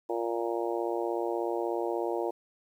harmonic tone, 116.54 Hz, A#2, in tune, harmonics 3 / 4 / 5 / 6 / 7 / 8, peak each -32 / -34 / -36 / -38 / -39 / -40 dBFS, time 0.09-2.31 s, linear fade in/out 10 ms, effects 10-bit

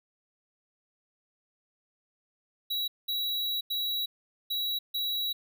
square tone bursts at uneven times, 3894 Hz, B7, 25 cents flat, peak -29 dBFS, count 5, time 2.7-2.88 / 3.08-3.61 / 3.7-4.06 / 4.5-4.79 / 4.94-5.33 s, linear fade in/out 10 ms, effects none

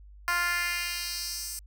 10% pulse tone with high-pass filter sweep, 349.2 Hz, F4, in tune, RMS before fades -31 dBFS, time 0.28-1.59 s, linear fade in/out 0 ms, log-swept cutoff 1200 to 7800 Hz, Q 1.7, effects added 50 Hz sine -47 dBFS peak until 1.66 s

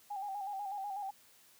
sine tone with vibrato, 798 Hz, G5, 31 cents sharp, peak -37 dBFS, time 0.1-1.11 s, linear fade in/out 10 ms, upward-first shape square, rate 8.1 Hz, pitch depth 53 cents each way, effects white hiss -63 dBFS RMS until 1.59 s + high-pass 80 Hz 12 dB/octave

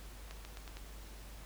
accelerating click train, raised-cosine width 0.2 ms, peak -30 dBFS, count 5, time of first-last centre 0.31-0.77 s, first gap 140 ms, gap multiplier 0.87, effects added 50 Hz sine -48 dBFS peak until 1.45 s + pink hiss -55 dBFS RMS until 1.45 s

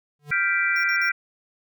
square tone with exponential growth, 146.83 Hz, D3, in tune, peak -31 dBFS, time 0.19-0.31 s, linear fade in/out 2 ms, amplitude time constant 24 ms
sine chord, G dominant seventh, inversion third, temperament equal, 1396.9 / 1568 / 1975.5 / 2349 Hz, F6 / G6 / B6 / D7, 0 / 0 / 0 / 0 cents, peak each -25 dBFS, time 0.31-1.12 s, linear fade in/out 10 ms
square tone bursts, 5550 Hz, F8, 12 cents flat, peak -34 dBFS, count 3, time 0.76-1.09 s, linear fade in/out 2 ms, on 76 ms, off 51 ms
effects none

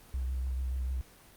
sine tone with vibrato, 64.3 Hz, C2, 30 cents flat, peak -30 dBFS, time 0.14-1.01 s, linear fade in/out 0 ms, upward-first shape triangle, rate 6.8 Hz, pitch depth 42 cents each way, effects pink hiss -56 dBFS RMS until 1.36 s + Opus 24 kbps

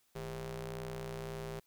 sawtooth ring-modulated tone, 123.47 Hz, B2, in tune, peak -33 dBFS, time 0.15-1.6 s, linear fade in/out 10 ms, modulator 278 Hz, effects white hiss -73 dBFS RMS until 1.66 s

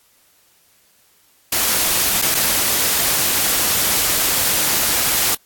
white noise with dropouts, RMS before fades -17 dBFS, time 1.52-5.35 s, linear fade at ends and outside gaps 5 ms, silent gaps 2.217-2.221 / 2.345-2.349 s, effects white hiss -56 dBFS RMS until 5.45 s + AAC 64 kbps

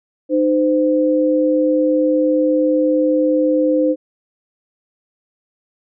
sine tone pair together, 305.8 / 514.3 Hz, D#4 / C5, -30 / -30 cents, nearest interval major sixth, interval 900 cents, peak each -15 dBFS, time 0.29-3.96 s, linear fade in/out 50 ms, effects none

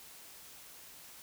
silence, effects white hiss -53 dBFS RMS until 1.22 s

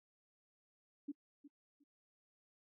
sine tone with echo, 287 Hz, D4, 40 cents flat, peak -39 dBFS, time 1.08-1.12 s, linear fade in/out 10 ms, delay 360 ms, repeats 2, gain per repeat -14 dB, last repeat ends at 1.84 s, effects noise-tail reverb RT60 0.1 s tail -26 dB re dry

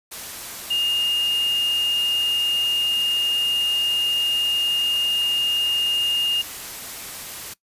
sine tone in noise, 2833 Hz, F7, 24 cents sharp, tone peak -19 dBFS, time 0.7-6.42 s, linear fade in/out 10 ms, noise white, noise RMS -34 dBFS, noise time 0.11-7.54 s, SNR +12 dB, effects noise-tail reverb RT60 0.1 s tail -20 dB re dry + resampled to 32000 Hz

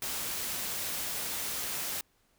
white noise, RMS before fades -35 dBFS, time 0.02-2.01 s, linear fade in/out 2 ms, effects pink hiss -70 dBFS RMS until 2.38 s

